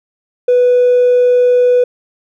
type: tone with hard clipping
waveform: sine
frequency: 493.9 Hz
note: B4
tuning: in tune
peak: -7 dBFS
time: 0.48-1.84 s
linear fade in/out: 5 ms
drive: 1 dB
effects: none